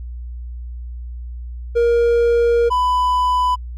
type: tone pair in turn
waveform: triangle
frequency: 470.8 / 997.6 Hz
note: A#4 / B5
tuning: +17 / +17 cents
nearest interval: octave + minor second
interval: 1300 cents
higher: second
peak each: -10 / -12 dBFS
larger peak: first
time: 1.75-2.7 / 2.7-3.56 s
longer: first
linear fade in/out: 20 ms
effects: added 60 Hz sine -27 dBFS peak until 3.77 s